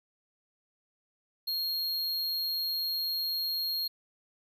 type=tone; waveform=square; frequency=4256 Hz; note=C8; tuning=29 cents sharp; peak=-30 dBFS; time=1.47-3.88 s; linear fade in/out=10 ms; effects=none